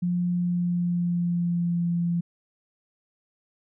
sine tone with pitch glide, 176.6 to 171.77 Hz, F3 to F3, +20 to -28 cents, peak -22 dBFS, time 0.02-2.21 s, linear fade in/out 10 ms, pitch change -48 cents, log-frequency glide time 0.3-1.87 s, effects none

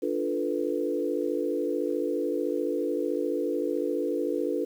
sine chord, B half-diminished seventh, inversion first, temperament equal, 293.7 / 349.2 / 440 / 493.9 Hz, D4 / F4 / A4 / B4, 0 / 0 / 0 / 0 cents, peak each -31 dBFS, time 0.02-4.65 s, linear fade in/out 10 ms, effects 9-bit

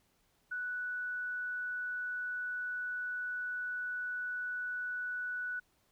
sine tone, 1480 Hz, F#6, in tune, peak -35 dBFS, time 0.51-5.6 s, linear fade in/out 10 ms, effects pink hiss -73 dBFS RMS until 5.91 s

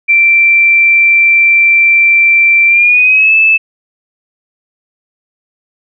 sine tone with pitch glide, 2349 to 2621 Hz, D7 to E7, 0 to -11 cents, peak -4 dBFS, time 0.08-3.58 s, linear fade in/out 20 ms, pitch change +189 cents, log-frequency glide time 2.67-3.34 s, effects none

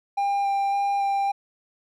triangle tone with vibrato, 797 Hz, G5, 28 cents sharp, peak -19 dBFS, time 0.17-1.32 s, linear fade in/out 10 ms, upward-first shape square, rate 1.8 Hz, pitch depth 8 cents each way, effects none

